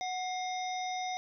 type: harmonic tone with a mistuned harmonic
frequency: 738 Hz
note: F#5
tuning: 5 cents flat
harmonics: 1 / 3 / 5 / 7 / 8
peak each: -34 / -42 / -44 / -49 / -47 dBFS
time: 0.01-1.17 s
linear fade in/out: 0 ms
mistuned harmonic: 3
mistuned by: -78 cents
effects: none